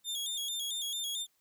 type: tone with vibrato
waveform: sawtooth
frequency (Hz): 3460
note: A7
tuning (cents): -30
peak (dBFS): -31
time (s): 0.04-1.27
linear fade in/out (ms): 50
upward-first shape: square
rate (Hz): 4.5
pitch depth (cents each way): 70
effects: white hiss -74 dBFS RMS until 1.4 s